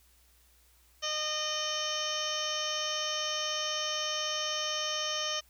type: harmonic tone with a mistuned harmonic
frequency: 612 Hz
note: D#5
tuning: 29 cents flat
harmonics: 1 / 2 / 3 / 4 / 5 / 6 / 7 / 8 / 9 / 10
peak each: -39 / -39 / -42 / -45 / -35 / -43 / -48 / -49 / -38 / -39 dBFS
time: 1.02-5.41 s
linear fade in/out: 20 ms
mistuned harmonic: 10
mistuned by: +15 cents
effects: added 60 Hz sine -64 dBFS peak until 5.49 s + white hiss -65 dBFS RMS until 5.49 s

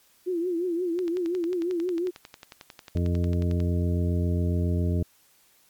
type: tone with vibrato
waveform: sine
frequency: 349.2 Hz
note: F4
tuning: in tune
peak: -24 dBFS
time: 0.26-2.11 s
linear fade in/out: 20 ms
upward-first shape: triangle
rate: 5.7 Hz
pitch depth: 120 cents each way
type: click train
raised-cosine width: 0.2 ms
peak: -24 dBFS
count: 30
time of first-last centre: 0.99-3.603 s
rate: 11.1 Hz
type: harmonic tone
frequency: 87.31 Hz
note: F2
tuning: in tune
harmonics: 1 / 2 / 3 / 4 / 5 / 7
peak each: -23 / -29 / -33 / -35 / -37 / -40 dBFS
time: 2.95-5.03 s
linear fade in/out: 5 ms
effects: white hiss -61 dBFS RMS until 5.69 s + MP3 96 kbps

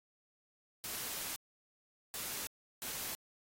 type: noise bursts at uneven times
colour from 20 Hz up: white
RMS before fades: -41 dBFS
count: 3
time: 0.84-1.36 / 2.14-2.47 / 2.82-3.15 s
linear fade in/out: 0 ms
effects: AAC 48 kbps

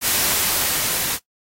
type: noise with level ramp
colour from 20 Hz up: white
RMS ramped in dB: -18 to -23 dBFS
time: 0.01-1.19 s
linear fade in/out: 50 ms
effects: noise-tail reverb RT60 0.1 s tail -18 dB re dry + AAC 48 kbps

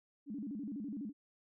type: tone with vibrato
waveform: sine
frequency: 245.6 Hz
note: B3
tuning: 9 cents flat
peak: -39 dBFS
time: 0.26-1.13 s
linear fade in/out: 50 ms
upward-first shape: square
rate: 12 Hz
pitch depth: 260 cents each way
effects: none

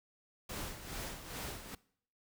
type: noise with tremolo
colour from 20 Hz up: pink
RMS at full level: -41 dBFS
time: 0.49-1.75 s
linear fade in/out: 5 ms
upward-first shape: sine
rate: 2.4 Hz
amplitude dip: 65%
effects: noise-tail reverb RT60 0.6 s tail -21 dB re dry

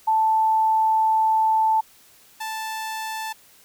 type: tone pair in turn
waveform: sine / sawtooth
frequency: 880 / 880 Hz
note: A5 / A5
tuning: 0 / 0 cents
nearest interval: unison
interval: 0 cents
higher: neither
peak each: -16 / -24 dBFS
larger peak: first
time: 0.07-1.81 / 2.4-3.33 s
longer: first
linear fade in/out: 10 ms
effects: white hiss -53 dBFS RMS until 3.64 s

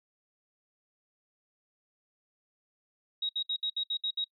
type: tone bursts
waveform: sine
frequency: 3800 Hz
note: A#7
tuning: 33 cents sharp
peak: -29 dBFS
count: 8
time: 3.22-4.243 s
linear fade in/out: 5 ms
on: 71 ms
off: 65 ms
effects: noise-tail reverb RT60 0.1 s tail -23 dB re dry

